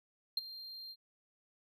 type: tone with ADSR envelope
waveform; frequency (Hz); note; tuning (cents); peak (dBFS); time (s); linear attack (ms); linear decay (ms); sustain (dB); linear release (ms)
triangle; 4186; C8; 0; -27; 0.37-0.96; 4; 22; -17; 50
effects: none